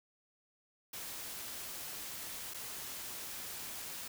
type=noise with dropouts; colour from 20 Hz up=white; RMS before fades=-44 dBFS; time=0.93-4.08 s; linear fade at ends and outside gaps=5 ms; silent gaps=2.538-2.543 s; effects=none